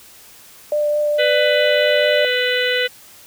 sine tone with vibrato, 594 Hz, D5, 20 cents sharp, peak -15 dBFS, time 0.72-2.25 s, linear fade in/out 2 ms, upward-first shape sine, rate 4.6 Hz, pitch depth 8 cents each way
harmonic tone, 497.7 Hz, B4, 13 cents sharp, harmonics 1 / 3 / 4 / 5 / 6 / 7 / 8, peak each -20 / -23 / -22 / -28 / -23 / -29 / -29 dBFS, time 1.18-2.88 s, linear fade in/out 20 ms
effects white hiss -44 dBFS RMS until 3.26 s

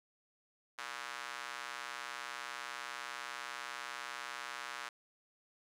square tone with high-pass filter, 65 Hz, C2, 11 cents flat, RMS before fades -44 dBFS, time 0.78-4.89 s, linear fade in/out 5 ms, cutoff 1300 Hz, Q 1.6, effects low-pass 9000 Hz 12 dB/octave + 11-bit

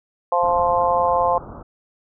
harmonic tone, 174.7 Hz, F3, 1 cent sharp, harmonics 3 / 4 / 5 / 6, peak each -21 / -21 / -21 / -21 dBFS, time 0.32-1.38 s, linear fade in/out 2 ms
pink low-pass noise, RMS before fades -36 dBFS, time 0.42-1.63 s, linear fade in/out 10 ms, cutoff 1400 Hz, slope 96 dB/octave
effects none

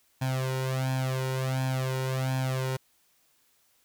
sawtooth tone with flanger, 130.81 Hz, C3, in tune, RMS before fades -29 dBFS, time 0.21-2.77 s, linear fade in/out 10 ms, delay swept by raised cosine 1.2 to 2.12 ms, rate 1.4 Hz, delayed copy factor +0.95, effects white hiss -67 dBFS RMS until 3.84 s

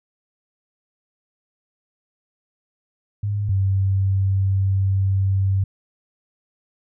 sine tone pair in turn, 102.5 / 96.75 Hz, G#2 / G2, -22 / -22 cents, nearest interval minor second, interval 100 cents, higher first, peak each -20 / -16 dBFS, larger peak second, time 3.23-3.49 / 3.49-5.64 s, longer second, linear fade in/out 5 ms, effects none

